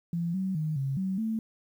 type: tone with pitch steps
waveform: sine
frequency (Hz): 170 / 189.6 / 155.3 / 136 / 189.9 / 221.8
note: F3 / F#3 / D#3 / C#3 / F#3 / A3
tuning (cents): -46 / +43 / -3 / -33 / +45 / +14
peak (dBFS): -27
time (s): 0.13-1.39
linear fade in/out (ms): 2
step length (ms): 210
effects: 10-bit